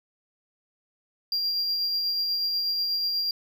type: tone with tremolo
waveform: triangle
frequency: 4768 Hz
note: D8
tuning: 25 cents sharp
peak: -22 dBFS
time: 1.32-3.31 s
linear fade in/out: 2 ms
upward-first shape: sine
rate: 8.2 Hz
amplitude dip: 25%
effects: none